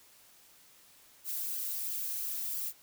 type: noise with flanger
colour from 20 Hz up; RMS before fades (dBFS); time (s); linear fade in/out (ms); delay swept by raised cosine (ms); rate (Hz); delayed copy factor
violet; -36; 1.24-2.73; 50; 0.64 to 1.94; 3; +0.5
effects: white hiss -60 dBFS RMS until 2.82 s